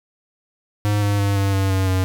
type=tone with pitch steps; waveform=square; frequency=103.7 / 101.92 / 100.17 / 98.45 / 96.76 / 95.09 / 93.46 Hz; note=G#2 / G#2 / G2 / G2 / G2 / F#2 / F#2; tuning=-2 / -32 / +38 / +8 / -22 / +48 / +18 cents; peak=-17 dBFS; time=0.85-2.04 s; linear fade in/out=0 ms; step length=170 ms; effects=none